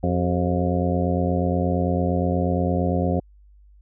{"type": "harmonic tone with a mistuned harmonic", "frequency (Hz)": 88.6, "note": "F2", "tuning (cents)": 25, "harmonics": [1, 2, 3, 4, 5, 6, 7, 8], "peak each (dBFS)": [-24, -24, -27, -30, -33, -28, -33, -30], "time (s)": [0.03, 3.2], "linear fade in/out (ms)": 5, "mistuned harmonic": 4, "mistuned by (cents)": 100, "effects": ["added 50 Hz sine -48 dBFS peak until 3.81 s"]}